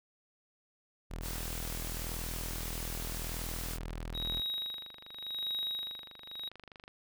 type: tone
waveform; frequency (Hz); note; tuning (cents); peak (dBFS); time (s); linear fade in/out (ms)
sawtooth; 40.8; E1; -17; -34; 1.1-4.41; 20
type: high-pass noise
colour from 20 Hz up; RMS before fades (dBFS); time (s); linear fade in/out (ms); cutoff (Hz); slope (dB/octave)
white; -42; 1.21-3.79; 50; 160; 96
type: click train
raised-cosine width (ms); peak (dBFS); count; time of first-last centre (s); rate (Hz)
0.3; -33; 91; 3.25-6.879; 24.8
type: tone with tremolo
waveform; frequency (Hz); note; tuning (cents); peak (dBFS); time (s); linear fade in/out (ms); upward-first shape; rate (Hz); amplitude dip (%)
triangle; 3807; A#7; +36; -31; 4.14-6.49; 10; sine; 0.87; 90
effects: none